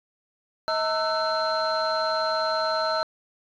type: tone cluster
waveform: sine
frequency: 637 / 908 / 1323 / 1506 / 4132 Hz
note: D#5 / A#5 / E6 / F#6 / C8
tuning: +41 / -46 / +6 / +30 / -22 cents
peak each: -25 / -29 / -27 / -33 / -30 dBFS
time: 0.68-3.03 s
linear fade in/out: 0 ms
effects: tanh soft clip ceiling -16 dBFS